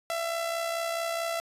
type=tone with amplitude modulation; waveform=sawtooth; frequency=670 Hz; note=E5; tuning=28 cents sharp; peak=-23 dBFS; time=0.1-1.4 s; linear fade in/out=0 ms; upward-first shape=sine; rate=64.6 Hz; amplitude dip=45%; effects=resampled to 32000 Hz